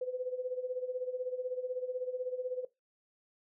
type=tone with tremolo; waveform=sine; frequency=505 Hz; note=B4; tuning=39 cents sharp; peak=-31 dBFS; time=0.01-2.65 s; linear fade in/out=5 ms; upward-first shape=sine; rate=16 Hz; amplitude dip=75%; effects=noise-tail reverb RT60 0.2 s tail -19 dB re dry